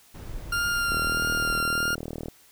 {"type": "noise", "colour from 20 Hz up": "brown", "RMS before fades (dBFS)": -37, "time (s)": [0.14, 1.6], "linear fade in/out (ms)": 10}
{"type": "tone with vibrato", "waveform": "40% pulse", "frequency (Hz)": 1396.9, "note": "F6", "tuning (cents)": 0, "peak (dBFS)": -23, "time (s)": [0.52, 1.95], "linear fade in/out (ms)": 5, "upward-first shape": "triangle", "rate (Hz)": 1.6, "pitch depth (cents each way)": 16}
{"type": "click train", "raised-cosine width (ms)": 2, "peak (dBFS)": -20, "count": 55, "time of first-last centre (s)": [0.92, 2.284], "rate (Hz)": 39.6}
{"effects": ["white hiss -56 dBFS RMS until 2.51 s"]}